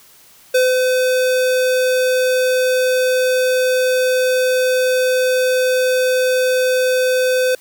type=tone with ADSR envelope; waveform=square; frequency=509 Hz; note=C5; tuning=48 cents flat; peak=-11 dBFS; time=0.54-7.55 s; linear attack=9 ms; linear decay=190 ms; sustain=-3 dB; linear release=3 ms; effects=white hiss -47 dBFS RMS until 7.6 s